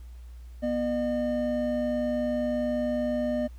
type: tone pair together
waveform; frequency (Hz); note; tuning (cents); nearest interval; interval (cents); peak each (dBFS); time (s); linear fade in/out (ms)
triangle; 243.5 / 605.1; B3 / D#5; -24 / -48; octave + major third; 1576; -26; 0.62-3.48; 20
effects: added 60 Hz sine -41 dBFS peak until 3.58 s + pink hiss -63 dBFS RMS until 3.58 s